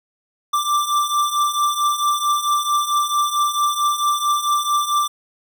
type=beating tone pair; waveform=square; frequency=1174.7 / 1179.2 Hz; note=D6 / D6; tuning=0 / +7 cents; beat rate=4.5 Hz; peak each=-23 / -19 dBFS; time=0.53-5.08 s; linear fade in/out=10 ms; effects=none